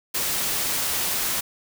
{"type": "noise", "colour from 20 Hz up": "white", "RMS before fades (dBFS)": -25, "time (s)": [0.14, 1.41], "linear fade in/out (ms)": 10, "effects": []}